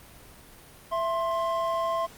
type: tone pair together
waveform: triangle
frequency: 665 / 1055.6 Hz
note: E5 / C6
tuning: +15 / +15 cents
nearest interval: minor sixth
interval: 800 cents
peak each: -26 dBFS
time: 0.91-2.07 s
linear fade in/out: 20 ms
effects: pink hiss -50 dBFS RMS until 2.17 s + Opus 32 kbps